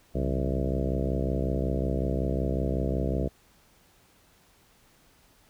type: harmonic tone with a mistuned harmonic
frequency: 65.41 Hz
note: C2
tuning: in tune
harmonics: 1 / 2 / 3 / 4 / 5 / 6 / 7 / 8 / 9 / 10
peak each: -29 / -32 / -34 / -35 / -36 / -37 / -37 / -38 / -39 / -39 dBFS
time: 0.14-3.29 s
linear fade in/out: 20 ms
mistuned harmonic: 2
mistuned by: +130 cents
effects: pink hiss -61 dBFS RMS until 5.49 s